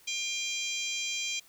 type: harmonic tone with a mistuned harmonic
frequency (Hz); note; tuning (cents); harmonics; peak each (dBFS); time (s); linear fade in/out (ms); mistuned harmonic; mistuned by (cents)
800; G5; +35; 3 / 4 / 5 / 6 / 7 / 8 / 9; -35 / -36 / -42 / -44 / -43 / -40 / -41; 0.07-1.4; 10; 8; -29
effects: white hiss -59 dBFS RMS until 1.48 s